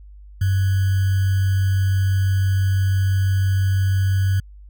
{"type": "tone with sample-and-hold", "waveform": "sine", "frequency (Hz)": 96, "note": "G2", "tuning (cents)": -36, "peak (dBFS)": -15, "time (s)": [0.41, 4.4], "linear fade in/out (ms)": 5, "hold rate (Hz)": 1575, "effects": ["added 50 Hz sine -39 dBFS peak until 4.69 s"]}